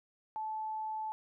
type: tone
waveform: sine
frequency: 870 Hz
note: A5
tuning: 20 cents flat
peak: -35 dBFS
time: 0.36-1.12 s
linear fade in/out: 0 ms
effects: none